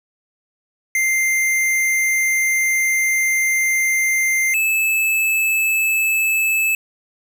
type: tone pair in turn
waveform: square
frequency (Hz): 2093 / 2613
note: C7 / E7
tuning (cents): 0 / -16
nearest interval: major third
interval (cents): 384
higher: second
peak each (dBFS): -16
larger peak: neither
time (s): 0.95-4.54 / 4.54-6.75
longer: first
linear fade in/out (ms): 2
effects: none